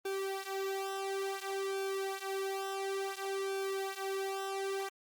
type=tone with flanger; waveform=sawtooth; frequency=389.1 Hz; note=G4; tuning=13 cents flat; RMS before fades=-37 dBFS; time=0.05-4.89 s; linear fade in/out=5 ms; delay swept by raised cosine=1 to 4.7 ms; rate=0.57 Hz; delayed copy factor=-0.9; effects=Opus 24 kbps